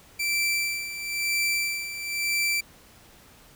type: tone with tremolo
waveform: sawtooth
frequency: 2338 Hz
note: D7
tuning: 8 cents flat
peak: -19 dBFS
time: 0.19-2.61 s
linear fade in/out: 10 ms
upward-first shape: sine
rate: 1 Hz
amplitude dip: 70%
effects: pink hiss -53 dBFS RMS until 3.55 s